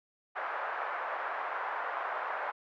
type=band-pass noise; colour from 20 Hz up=white; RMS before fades=-36 dBFS; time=0.35-2.52 s; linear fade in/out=20 ms; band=590 to 1500 Hz; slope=24 dB/octave; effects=none